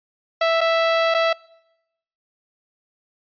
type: tone with dropouts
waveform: sawtooth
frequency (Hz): 659.3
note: E5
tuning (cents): 0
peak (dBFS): -12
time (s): 0.41-1.33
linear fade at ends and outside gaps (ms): 5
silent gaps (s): 0.608-0.612 / 1.142-1.146
effects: noise-tail reverb RT60 0.9 s tail -25 dB re dry + resampled to 11025 Hz